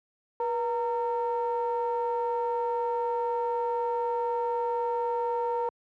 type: ring-modulated tone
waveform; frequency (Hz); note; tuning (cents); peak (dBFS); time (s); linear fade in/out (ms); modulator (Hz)
triangle; 220; A3; 0; -21; 0.4-5.69; 2; 702
effects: high-pass 100 Hz 12 dB/octave